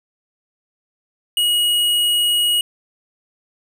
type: tone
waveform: square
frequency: 2898 Hz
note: F#7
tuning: 37 cents flat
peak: -15 dBFS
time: 1.37-2.61 s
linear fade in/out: 2 ms
effects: none